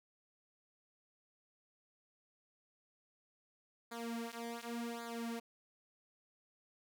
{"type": "tone with flanger", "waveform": "sawtooth", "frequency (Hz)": 233.5, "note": "A#3", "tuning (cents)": 3, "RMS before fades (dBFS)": -43, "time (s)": [3.91, 5.4], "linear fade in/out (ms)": 10, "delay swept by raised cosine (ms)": [0.35, 5.05], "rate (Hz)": 0.89, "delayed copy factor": -0.95, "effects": []}